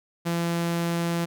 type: tone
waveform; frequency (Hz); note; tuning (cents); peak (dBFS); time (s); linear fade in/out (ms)
sawtooth; 169.8; F3; -48; -20; 0.25-1.26; 20
effects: none